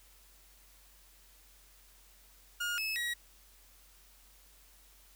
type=tone with pitch steps; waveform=30% pulse; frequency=1425 / 2597 / 1910 Hz; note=F6 / E7 / A#6; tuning=+34 / -26 / +42 cents; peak=-30 dBFS; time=2.6-3.14 s; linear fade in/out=10 ms; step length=180 ms; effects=added 46 Hz sine -62 dBFS peak until 5.15 s + white hiss -62 dBFS RMS until 5.15 s